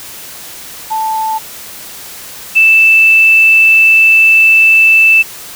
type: tone pair in turn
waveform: sine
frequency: 880 / 2644 Hz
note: A5 / E7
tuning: 0 / +5 cents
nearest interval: octave + perfect fifth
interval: 1905 cents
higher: second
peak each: -12 / -3 dBFS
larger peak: second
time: 0.9-1.39 / 2.55-5.23 s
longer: second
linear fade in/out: 20 ms
effects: white hiss -29 dBFS RMS until 5.55 s